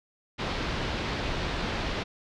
pink low-pass noise, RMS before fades -31 dBFS, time 0.38-2.04 s, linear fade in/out 20 ms, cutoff 4500 Hz, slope 24 dB/octave, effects none

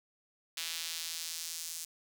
sawtooth tone with high-pass filter sweep, 164.81 Hz, E3, in tune, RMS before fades -40 dBFS, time 0.57-1.85 s, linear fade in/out 5 ms, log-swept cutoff 3300 to 6500 Hz, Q 1.2, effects none

